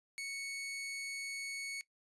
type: tone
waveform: sawtooth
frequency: 2217 Hz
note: C#7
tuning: in tune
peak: -36 dBFS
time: 0.18-1.81 s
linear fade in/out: 0 ms
effects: noise-tail reverb RT60 0.1 s tail -19 dB re dry + resampled to 24000 Hz